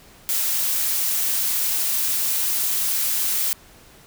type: noise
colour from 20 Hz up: blue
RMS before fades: -22 dBFS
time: 0.29-3.53 s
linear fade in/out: 0 ms
effects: pink hiss -49 dBFS RMS until 4.06 s